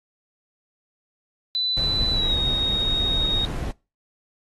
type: tone with pitch glide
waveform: sine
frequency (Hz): 3992 to 3746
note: B7 to A#7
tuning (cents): +18 to +8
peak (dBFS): -21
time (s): 1.55-3.45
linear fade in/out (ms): 0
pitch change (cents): -110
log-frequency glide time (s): 2.11-2.37
type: noise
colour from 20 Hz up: brown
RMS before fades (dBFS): -27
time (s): 1.77-3.71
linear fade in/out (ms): 0
effects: noise-tail reverb RT60 0.3 s tail -24 dB re dry + AAC 32 kbps